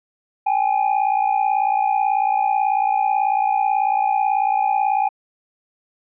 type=ring-modulated tone; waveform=triangle; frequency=814 Hz; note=G#5; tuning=35 cents flat; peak=-11 dBFS; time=0.46-5.09 s; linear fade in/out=10 ms; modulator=29.1 Hz; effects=resampled to 8000 Hz